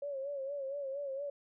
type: tone with vibrato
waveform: sine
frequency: 554.4 Hz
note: C#5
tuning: in tune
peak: -36 dBFS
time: 0.02-1.3 s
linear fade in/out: 5 ms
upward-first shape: sine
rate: 4.3 Hz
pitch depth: 72 cents each way
effects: none